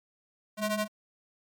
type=ring-modulated tone; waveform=sawtooth; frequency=425.5 Hz; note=G#4; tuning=42 cents sharp; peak=-21 dBFS; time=0.57-0.88 s; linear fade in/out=50 ms; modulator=219 Hz; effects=MP3 96 kbps